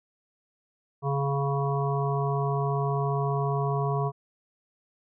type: harmonic tone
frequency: 139.6 Hz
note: C#3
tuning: 13 cents sharp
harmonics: 1 / 3 / 5 / 7 / 8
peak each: -26 / -31 / -33 / -34 / -35 dBFS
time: 1.02-4.12 s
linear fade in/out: 50 ms
effects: none